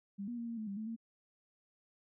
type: tone with pitch steps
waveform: sine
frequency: 199.3 / 239.8 / 233.7 / 231.6 / 217.2 / 198.1 / 218 / 227.8 Hz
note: G3 / A#3 / A#3 / A#3 / A3 / G3 / A3 / A#3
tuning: +29 / +49 / +5 / -11 / -22 / +18 / -16 / -40 cents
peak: -38 dBFS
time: 0.18-0.964 s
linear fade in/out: 20 ms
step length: 98 ms
effects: none